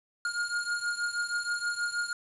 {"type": "beating tone pair", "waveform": "square", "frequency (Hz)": [1420, 1426.3], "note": ["F6", "F6"], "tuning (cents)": [28, 36], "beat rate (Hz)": 6.3, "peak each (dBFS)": [-32, -35], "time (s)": [0.25, 2.13], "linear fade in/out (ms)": 2, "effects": ["resampled to 24000 Hz", "9-bit"]}